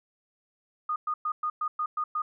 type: tone bursts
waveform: sine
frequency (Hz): 1230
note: D#6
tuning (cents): -20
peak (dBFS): -26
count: 8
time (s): 0.89-2.22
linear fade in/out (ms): 5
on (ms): 70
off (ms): 110
effects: none